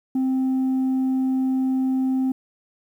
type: tone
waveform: sine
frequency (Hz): 261.6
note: C4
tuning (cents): 0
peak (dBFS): -16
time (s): 0.15-2.32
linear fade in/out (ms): 5
effects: tanh soft clip ceiling -18 dBFS + 9-bit